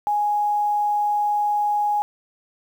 sine tone with quantisation, 830.6 Hz, G#5, in tune, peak -18 dBFS, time 0.07-2.02 s, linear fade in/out 0 ms, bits 8, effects none

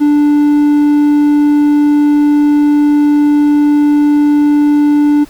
triangle tone, 293.7 Hz, D4, in tune, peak -4 dBFS, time 0-5.25 s, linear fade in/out 20 ms, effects pink hiss -40 dBFS RMS until 5.29 s

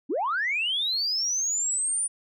sine linear sweep, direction up, 226.7 to 9450 Hz, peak -23 dBFS, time 0.09-2.08 s, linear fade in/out 20 ms, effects tanh soft clip ceiling -19 dBFS

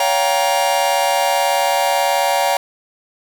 45% pulse chord, G half-diminished seventh, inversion second, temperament just, 564.5 / 705.6 / 784 / 940.8 Hz, Db5 / F5 / G5 / Bb5, +31 / +18 / 0 / +16 cents, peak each -20 dBFS, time 0-2.57 s, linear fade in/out 2 ms, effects none

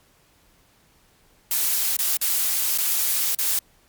blue noise with dropouts, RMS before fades -22 dBFS, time 1.51-3.59 s, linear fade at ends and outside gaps 2 ms, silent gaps 1.967-1.989 / 2.17-2.213 / 2.777-2.784 / 3.349-3.387 s, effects pink hiss -59 dBFS RMS until 3.88 s + MP3 96 kbps

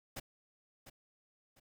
pink noise with echo, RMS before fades -42 dBFS, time 0.16-0.2 s, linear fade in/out 10 ms, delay 700 ms, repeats 2, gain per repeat -11 dB, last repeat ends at 1.6 s, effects none

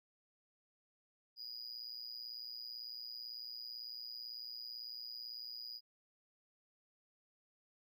triangle tone with amplitude modulation, 4909 Hz, D#8, 24 cents flat, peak -40 dBFS, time 1.36-5.81 s, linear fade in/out 50 ms, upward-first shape sine, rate 118 Hz, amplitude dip 85%, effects none

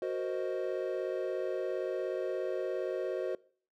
triangle chord, C half-diminished seventh, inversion second, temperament equal, 370 / 466.2 / 523.3 / 622.3 Hz, Gb4 / Bb4 / C5 / Eb5, 0 / 0 / 0 / 0 cents, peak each -33 / -38 / -35 / -37 dBFS, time 0.02-3.35 s, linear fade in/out 2 ms, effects noise-tail reverb RT60 0.5 s tail -23 dB re dry

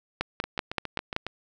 two click trains, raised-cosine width 0.3 ms, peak -10 / -16 dBFS, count 6 / 7, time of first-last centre 0.21-1.164 / 0.44-1.266 s, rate 5.24 / 7.26 Hz, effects none

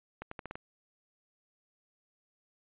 accelerating click train, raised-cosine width 0.5 ms, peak -25 dBFS, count 6, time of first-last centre 0.22-0.555 s, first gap 94 ms, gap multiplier 0.83, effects resampled to 8000 Hz

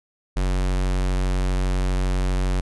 square tone, 46.25 Hz, F#1, in tune, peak -20 dBFS, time 0.36-2.61 s, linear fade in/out 10 ms, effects resampled to 24000 Hz

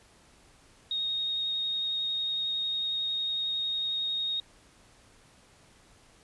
sine tone with vibrato, 3729 Hz, A#7, in tune, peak -28 dBFS, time 0.91-4.4 s, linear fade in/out 2 ms, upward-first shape sine, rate 11 Hz, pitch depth 9 cents each way, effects pink hiss -59 dBFS RMS until 6.23 s + resampled to 24000 Hz

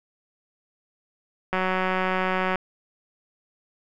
click train, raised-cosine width 0.5 ms, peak -10 dBFS, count 192, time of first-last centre 1.53-2.557 s, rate 186 Hz, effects none

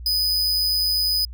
45% pulse tone, 4994 Hz, D#8, 6 cents sharp, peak -18 dBFS, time 0.06-1.25 s, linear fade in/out 2 ms, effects added 60 Hz sine -33 dBFS peak until 1.33 s

